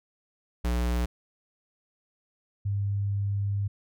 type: tone pair in turn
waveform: square / sine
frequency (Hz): 60.1 / 100.41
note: B1 / G2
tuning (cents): -46 / +42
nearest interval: major sixth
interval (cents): 888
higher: second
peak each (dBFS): -25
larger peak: neither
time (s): 0.64-1.06 / 2.65-3.68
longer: second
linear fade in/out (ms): 10
effects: none